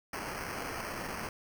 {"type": "noise with sample-and-hold", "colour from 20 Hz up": "white", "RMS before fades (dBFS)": -39, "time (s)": [0.13, 1.29], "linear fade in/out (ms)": 2, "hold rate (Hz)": 3675, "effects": []}